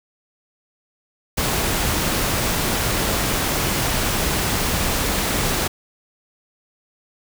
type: noise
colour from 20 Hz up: pink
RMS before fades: -21 dBFS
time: 1.37-5.68 s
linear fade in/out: 10 ms
effects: none